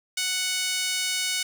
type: tone with high-pass filter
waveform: 5% pulse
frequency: 740 Hz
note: F#5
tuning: in tune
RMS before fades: -27 dBFS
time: 0.17-1.43 s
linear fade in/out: 5 ms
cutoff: 2100 Hz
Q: 1.3
effects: none